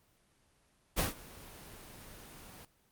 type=noise with ADSR envelope; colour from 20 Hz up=pink; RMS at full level=-29 dBFS; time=0.96-2.65 s; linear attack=32 ms; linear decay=140 ms; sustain=-22 dB; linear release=3 ms; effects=pink hiss -70 dBFS RMS until 2.91 s + Opus 24 kbps